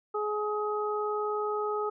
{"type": "harmonic tone", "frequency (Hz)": 420.7, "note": "G#4", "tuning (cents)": 22, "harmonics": [1, 2, 3], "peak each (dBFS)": [-30, -36, -33], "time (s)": [0.14, 1.9], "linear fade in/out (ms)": 10, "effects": []}